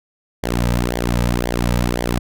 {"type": "tone with flanger", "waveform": "sawtooth", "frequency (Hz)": 59.9, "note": "A#1", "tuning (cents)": 48, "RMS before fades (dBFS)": -19, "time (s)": [0.43, 2.19], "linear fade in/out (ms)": 5, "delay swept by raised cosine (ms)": [0.75, 2.85], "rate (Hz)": 1.9, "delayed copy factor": -0.8, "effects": []}